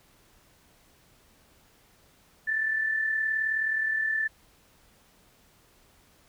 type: tone pair together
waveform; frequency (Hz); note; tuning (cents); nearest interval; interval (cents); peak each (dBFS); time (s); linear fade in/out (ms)
sine; 1760 / 1799.1; A6 / A6; 0 / +38; unison; 38; -25 / -35; 2.47-4.28; 10
effects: pink hiss -61 dBFS RMS until 6.28 s